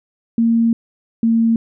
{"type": "tone pair in turn", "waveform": "sine", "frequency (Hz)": [230, 228], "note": ["A#3", "A#3"], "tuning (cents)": [-23, -38], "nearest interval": "unison", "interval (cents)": 15, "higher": "first", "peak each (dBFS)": -11, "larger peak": "neither", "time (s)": [[0.38, 0.73], [1.23, 1.56]], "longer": "first", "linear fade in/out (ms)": 2, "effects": []}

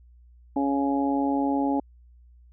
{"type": "harmonic tone", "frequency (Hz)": 139.3, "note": "C#3", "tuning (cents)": 9, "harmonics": [2, 3, 4, 5, 6], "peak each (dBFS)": [-23, -35, -33, -34, -29], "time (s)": [0.56, 1.8], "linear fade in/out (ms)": 5, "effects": ["added 60 Hz sine -50 dBFS peak until 2.52 s"]}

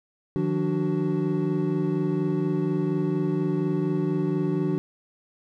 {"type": "tone cluster", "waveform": "triangle", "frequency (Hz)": [153.8, 178, 292.8, 374.1], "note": ["D#3", "F3", "D4", "F#4"], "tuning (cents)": [-20, 33, -5, 19], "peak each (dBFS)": -26, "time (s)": [0.36, 4.78], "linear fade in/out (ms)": 0, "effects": []}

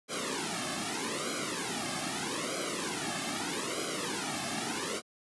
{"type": "noise with flanger", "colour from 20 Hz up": "pink", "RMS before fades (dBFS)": -34, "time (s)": [0.08, 5.02], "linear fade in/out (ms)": 50, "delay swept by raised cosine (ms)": [1.1, 2.1], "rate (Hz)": 0.8, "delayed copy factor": -1, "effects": ["high-pass 200 Hz 12 dB/octave", "resampled to 24000 Hz"]}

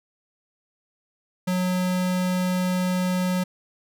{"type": "tone", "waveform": "square", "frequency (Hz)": 182.6, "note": "F#3", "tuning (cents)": -23, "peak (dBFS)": -22, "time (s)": [1.47, 3.44], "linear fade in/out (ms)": 10, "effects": []}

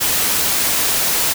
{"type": "noise", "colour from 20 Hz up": "white", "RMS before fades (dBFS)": -17, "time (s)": [0, 1.34], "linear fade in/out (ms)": 20, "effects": []}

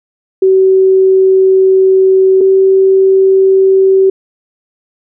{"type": "tone pair in turn", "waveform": "sine", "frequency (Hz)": [380, 383.5], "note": ["F#4", "G4"], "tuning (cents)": [46, -38], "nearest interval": "unison", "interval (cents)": 16, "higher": "second", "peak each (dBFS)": -4, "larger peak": "neither", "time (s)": [[0.42, 2.41], [2.41, 4.1]], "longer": "first", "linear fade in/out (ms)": 5, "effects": []}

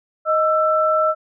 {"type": "tone pair together", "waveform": "sine", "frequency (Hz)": [625, 1330.5], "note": ["D#5", "E6"], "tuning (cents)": [8, 16], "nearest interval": "octave + minor second", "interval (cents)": 1308, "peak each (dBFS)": -17, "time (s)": [0.25, 1.15], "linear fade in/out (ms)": 50, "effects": []}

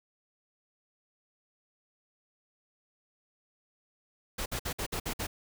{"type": "noise bursts", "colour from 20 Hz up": "pink", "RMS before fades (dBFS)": -34, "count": 7, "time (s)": [4.38, 5.27], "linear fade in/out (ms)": 10, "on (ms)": 80, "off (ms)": 55, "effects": []}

